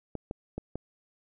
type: clicks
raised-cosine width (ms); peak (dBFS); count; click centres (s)
2; -21; 4; 0.153 / 0.311 / 0.58 / 0.756
effects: none